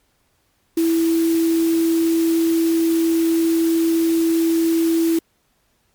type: tone in noise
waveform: sine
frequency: 329.6 Hz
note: E4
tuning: in tune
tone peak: -14 dBFS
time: 0.77-5.19 s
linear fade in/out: 5 ms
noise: white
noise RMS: -32 dBFS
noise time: 0.77-5.19 s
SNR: +15 dB
effects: pink hiss -64 dBFS RMS until 5.94 s + MP3 96 kbps